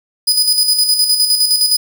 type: tone with tremolo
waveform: sawtooth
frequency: 4978 Hz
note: D#8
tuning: in tune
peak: -6 dBFS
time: 0.27-1.77 s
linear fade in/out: 10 ms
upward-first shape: square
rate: 9.7 Hz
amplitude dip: 50%
effects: 8-bit